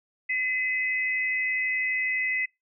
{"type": "tone pair together", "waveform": "sine", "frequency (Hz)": [2028, 2555], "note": ["B6", "D#7"], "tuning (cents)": [45, 45], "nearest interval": "major third", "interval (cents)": 400, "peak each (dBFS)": [-25, -31], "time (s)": [0.29, 2.46], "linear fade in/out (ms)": 10, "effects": ["noise-tail reverb RT60 0.2 s tail -26 dB re dry"]}